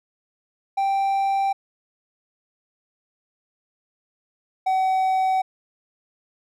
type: tone pair in turn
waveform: triangle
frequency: 784 / 756.7 Hz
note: G5 / F#5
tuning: 0 / +39 cents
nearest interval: minor second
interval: 61 cents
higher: first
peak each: -17 / -16 dBFS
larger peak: second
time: 0.77-1.53 / 4.66-5.42 s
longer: neither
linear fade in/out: 10 ms
effects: none